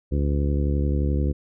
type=harmonic tone; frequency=71.5 Hz; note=D2; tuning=46 cents flat; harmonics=1 / 2 / 3 / 4 / 5 / 6 / 7; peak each=-21 / -27 / -31 / -31 / -33 / -38 / -36 dBFS; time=0.11-1.33 s; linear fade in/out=20 ms; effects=none

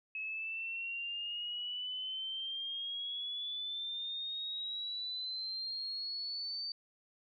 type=exponential sweep; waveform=sine; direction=up; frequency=2571 to 4603 Hz; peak=-37 dBFS; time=0.15-6.72 s; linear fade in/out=2 ms; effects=none

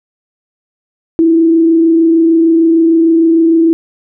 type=tone with frequency modulation; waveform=sine; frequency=328.7 Hz; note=E4; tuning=5 cents flat; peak=-5 dBFS; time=1.19-3.73 s; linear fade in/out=0 ms; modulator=26.6 Hz; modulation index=0.28; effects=none

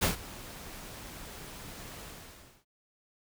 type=noise with ADSR envelope; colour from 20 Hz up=pink; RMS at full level=-25 dBFS; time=0.01-2.65 s; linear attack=20 ms; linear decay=130 ms; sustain=-20 dB; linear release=630 ms; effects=none

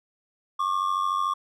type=ring-modulated tone; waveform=triangle; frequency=1136 Hz; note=C#6; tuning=42 cents sharp; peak=-18 dBFS; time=0.59-1.34 s; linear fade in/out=10 ms; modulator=46.8 Hz; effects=none

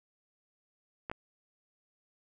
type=clicks; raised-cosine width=0.5 ms; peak=-22 dBFS; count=2; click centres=1.098 / 1.115 s; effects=none

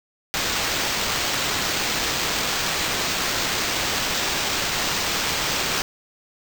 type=noise with sample-and-hold; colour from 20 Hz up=white; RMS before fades=-24 dBFS; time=0.34-5.82 s; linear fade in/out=0 ms; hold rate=11025 Hz; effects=none

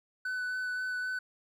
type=tone with vibrato; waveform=triangle; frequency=1500 Hz; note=F#6; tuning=23 cents sharp; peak=-30 dBFS; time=0.25-1.19 s; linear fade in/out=5 ms; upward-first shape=sine; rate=3.8 Hz; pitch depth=12 cents each way; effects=none

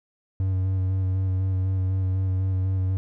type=tone with vibrato; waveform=triangle; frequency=94.2 Hz; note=F#2; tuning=32 cents sharp; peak=-19 dBFS; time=0.4-2.97 s; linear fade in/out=0 ms; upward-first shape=square; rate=4 Hz; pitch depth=16 cents each way; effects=none

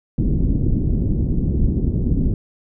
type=low-pass noise; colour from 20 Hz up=pink; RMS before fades=-18 dBFS; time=0.18-2.34 s; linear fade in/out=2 ms; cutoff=300 Hz; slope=24 dB/octave; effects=none

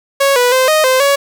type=tone with pitch steps; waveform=sawtooth; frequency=553 / 491.8 / 518 / 621 / 518 / 561 Hz; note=C#5 / B4 / C5 / D#5 / C5 / C#5; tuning=-4 / -7 / -17 / -3 / -17 / +21 cents; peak=-5 dBFS; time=0.2-1.16 s; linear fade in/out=10 ms; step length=160 ms; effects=none

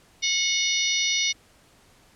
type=harmonic tone; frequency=729 Hz; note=F#5; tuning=26 cents flat; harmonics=3 / 4 / 5 / 6 / 7 / 8; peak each=-27 / -30 / -27 / -32 / -32 / -27 dBFS; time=0.22-1.33 s; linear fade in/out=20 ms; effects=pink hiss -57 dBFS RMS until 2.15 s + low-pass 11000 Hz 12 dB/octave

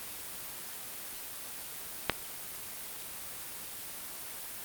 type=clicks; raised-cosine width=0.3 ms; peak=-7 / -27 dBFS; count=2; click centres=2.097 / 2.12 s; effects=white hiss -42 dBFS RMS until 4.64 s + Opus 32 kbps

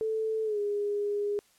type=tone with pitch glide; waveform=sine; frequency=440 to 410.5 Hz; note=A4 to G#4; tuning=0 to -20 cents; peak=-27 dBFS; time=0.01-1.39 s; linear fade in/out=0 ms; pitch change=-120 cents; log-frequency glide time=0.44-0.59 s; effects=white hiss -64 dBFS RMS until 1.58 s + low-pass 11000 Hz 12 dB/octave

